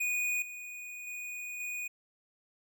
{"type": "tone with level steps", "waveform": "square", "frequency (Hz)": 2468, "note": "D#7", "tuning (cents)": -15, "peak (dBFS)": [-30, -42, -39, -36], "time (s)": [0, 1.88], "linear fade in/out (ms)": 10, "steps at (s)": [0.42, 1.07, 1.6], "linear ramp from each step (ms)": 2, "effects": []}